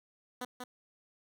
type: tone with echo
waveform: 10% pulse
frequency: 249.2 Hz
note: B3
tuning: 16 cents sharp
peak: -28 dBFS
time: 0.41-0.45 s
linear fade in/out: 5 ms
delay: 190 ms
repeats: 1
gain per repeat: -4 dB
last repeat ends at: 0.64 s
effects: none